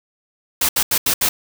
white noise bursts at uneven times, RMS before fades -17 dBFS, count 5, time 0.61-0.69 / 0.76-0.83 / 0.91-0.98 / 1.06-1.14 / 1.21-1.29 s, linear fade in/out 5 ms, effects none

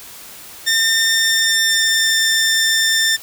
15% pulse tone with pitch glide, 1808 to 1791.4 Hz, A6 to A6, +47 to +31 cents, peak -7 dBFS, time 0.66-3.17 s, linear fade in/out 20 ms, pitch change -16 cents, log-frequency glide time 1.11-2.19 s, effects white hiss -37 dBFS RMS until 3.22 s

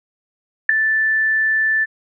sine tone with ADSR envelope, 1760 Hz, A6, in tune, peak -3 dBFS, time 0.69-1.86 s, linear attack 5 ms, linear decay 3 ms, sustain -11 dB, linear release 29 ms, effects none

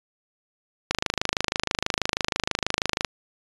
click train, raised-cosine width 0.2 ms, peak -4 dBFS, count 57, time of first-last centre 0.91-3.047 s, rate 26.2 Hz, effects resampled to 22050 Hz

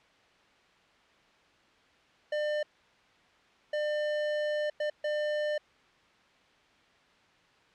square tone bursts at uneven times, 600 Hz, D5, 37 cents sharp, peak -29 dBFS, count 4, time 2.32-2.63 / 3.73-4.7 / 4.8-4.9 / 5.04-5.58 s, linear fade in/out 5 ms, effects white hiss -62 dBFS RMS until 7.74 s + low-pass 3000 Hz 12 dB/octave

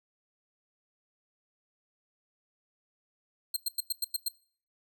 15% pulse tone bursts, 4186 Hz, C8, in tune, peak -21 dBFS, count 7, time 3.54-4.285 s, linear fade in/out 5 ms, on 25 ms, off 95 ms, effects noise-tail reverb RT60 0.5 s tail -22 dB re dry

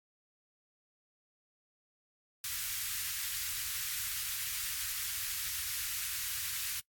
white band-stop noise, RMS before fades -37 dBFS, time 2.44-6.8 s, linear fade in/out 2 ms, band 110 to 1400 Hz, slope 24 dB/octave, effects noise-tail reverb RT60 0.1 s tail -22 dB re dry + AAC 64 kbps

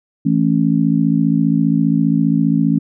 harmonic tone, 55 Hz, A1, in tune, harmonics 3 / 4 / 5, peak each -16 / -16 / -16 dBFS, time 0.25-2.79 s, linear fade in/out 10 ms, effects none

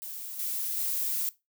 violet noise with level steps, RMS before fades -39 / -32 / -30 dBFS, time 0.02-1.29 s, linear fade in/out 0 ms, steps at 0.39 / 0.77 s, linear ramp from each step 5 ms, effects noise-tail reverb RT60 0.2 s tail -18 dB re dry

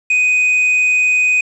triangle tone, 2496 Hz, D#7, 5 cents sharp, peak -9 dBFS, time 0.1-1.41 s, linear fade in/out 5 ms, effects resampled to 22050 Hz + 7-bit

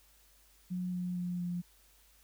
sine tone with pitch steps, 180.9 / 179.24 / 177.59 / 175.95 Hz, F#3 / F3 / F3 / F3, -39 / +45 / +29 / +13 cents, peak -33 dBFS, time 0.7-1.62 s, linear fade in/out 20 ms, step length 230 ms, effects added 50 Hz sine -66 dBFS peak until 2.23 s + white hiss -65 dBFS RMS until 2.23 s

